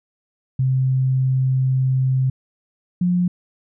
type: tone pair in turn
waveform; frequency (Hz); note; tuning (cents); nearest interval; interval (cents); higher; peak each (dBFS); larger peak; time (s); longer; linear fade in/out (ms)
sine; 130.81 / 178.29; C3 / F3; 0 / +36; perfect fourth; 536; second; -15; neither; 0.59-2.3 / 3.01-3.28; first; 5
effects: none